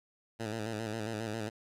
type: tone with vibrato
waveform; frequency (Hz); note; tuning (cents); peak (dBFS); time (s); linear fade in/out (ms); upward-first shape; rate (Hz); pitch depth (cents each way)
10% pulse; 110; A2; 0; -27; 0.39-1.5; 20; square; 7.4; 59
effects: low-pass 10000 Hz 12 dB/octave + 11-bit